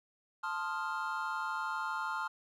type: chord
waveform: triangle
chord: F dominant seventh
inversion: first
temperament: equal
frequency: 880 / 1046.5 / 1244.5 / 1396.9 Hz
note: A5 / C6 / Eb6 / F6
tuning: 0 / 0 / 0 / 0 cents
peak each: -38 / -38 / -40 / -36 dBFS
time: 0.43-2.28 s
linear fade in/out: 10 ms
effects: none